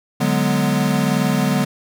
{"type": "chord", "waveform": "square", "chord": "G# half-diminished seventh", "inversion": "second", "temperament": "equal", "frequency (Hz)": [146.83, 185, 207.7, 246.9], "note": ["D3", "F#3", "G#3", "B3"], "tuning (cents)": [0, 0, 0, 0], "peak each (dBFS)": -22, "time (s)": [0.2, 1.65], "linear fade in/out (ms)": 10, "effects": []}